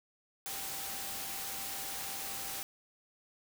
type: tone in noise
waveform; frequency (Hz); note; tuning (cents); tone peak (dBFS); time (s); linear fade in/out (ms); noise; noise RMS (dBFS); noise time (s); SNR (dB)
sine; 784; G5; 0; -50; 0.46-2.63; 0; white; -40; 0.46-2.63; -13
effects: none